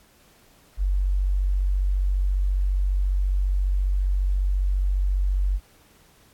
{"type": "tone", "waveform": "sine", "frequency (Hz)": 47.32, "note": "F#1", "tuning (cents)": 40, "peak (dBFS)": -19, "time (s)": [0.77, 5.6], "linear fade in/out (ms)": 50, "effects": ["pink hiss -57 dBFS RMS until 6.33 s", "AAC 64 kbps"]}